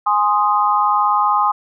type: chord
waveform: sine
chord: Ab major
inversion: none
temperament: equal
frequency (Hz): 830.6 / 1046.5 / 1244.5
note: Ab5 / C6 / Eb6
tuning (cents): 0 / 0 / 0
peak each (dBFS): -17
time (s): 0.06-1.52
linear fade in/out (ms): 10
effects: none